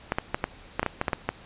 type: clicks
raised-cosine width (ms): 0.5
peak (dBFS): -9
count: 11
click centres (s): 0.121 / 0.185 / 0.345 / 0.441 / 0.795 / 0.83 / 0.863 / 1.014 / 1.082 / 1.132 / 1.29
effects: pink hiss -49 dBFS RMS until 1.45 s + resampled to 8000 Hz